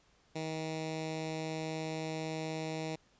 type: tone with notch filter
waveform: 10% pulse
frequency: 158.6 Hz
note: D#3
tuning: 33 cents sharp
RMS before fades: -38 dBFS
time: 0.35-2.96 s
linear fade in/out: 10 ms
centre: 1200 Hz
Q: 1.5
effects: pink hiss -68 dBFS RMS until 3.19 s + resampled to 16000 Hz